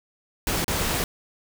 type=noise with dropouts; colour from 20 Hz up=pink; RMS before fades=-25 dBFS; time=0.47-1.04 s; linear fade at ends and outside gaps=1 ms; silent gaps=0.644-0.68 s; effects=none